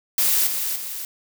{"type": "noise with echo", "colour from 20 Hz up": "blue", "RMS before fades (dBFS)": -19, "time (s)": [0.18, 0.47], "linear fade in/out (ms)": 2, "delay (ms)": 290, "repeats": 2, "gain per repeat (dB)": -6, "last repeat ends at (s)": 1.05, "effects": []}